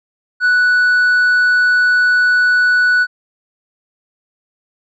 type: tone with tanh clipping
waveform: sine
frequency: 1480 Hz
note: F#6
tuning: in tune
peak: -10 dBFS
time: 0.4-3.07 s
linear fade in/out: 50 ms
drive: 3 dB
effects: none